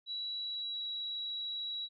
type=tone with pitch glide; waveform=sine; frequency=3916 to 3891 Hz; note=B7 to B7; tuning=-15 to -27 cents; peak=-36 dBFS; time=0.06-1.89 s; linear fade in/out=50 ms; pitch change=-12 cents; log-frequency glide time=0.39-0.84 s; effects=none